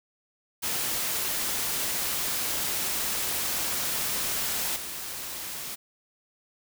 white noise with level steps, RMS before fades -29 / -36 dBFS, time 0.62-5.76 s, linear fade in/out 20 ms, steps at 4.76 s, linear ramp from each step 2 ms, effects none

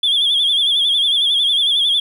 sine tone with vibrato, 3376 Hz, G#7, 28 cents sharp, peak -11 dBFS, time 0.03-2 s, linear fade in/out 5 ms, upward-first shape sine, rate 11 Hz, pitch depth 82 cents each way, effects tanh soft clip ceiling -10 dBFS + 8-bit

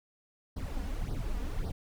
brown noise with flanger, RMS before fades -34 dBFS, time 0.56-1.72 s, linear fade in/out 10 ms, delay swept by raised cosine 0.2 to 4.2 ms, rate 1.8 Hz, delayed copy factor +0.95, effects none

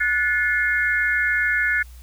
sine tone cluster, 1464 / 1737 / 2139 Hz, F#6 / A6 / C7, -19 / -23 / +38 cents, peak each -22 / -21 / -24 dBFS, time 0-1.83 s, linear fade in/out 10 ms, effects added 61 Hz sine -39 dBFS peak until 2.02 s + white hiss -53 dBFS RMS until 2.02 s

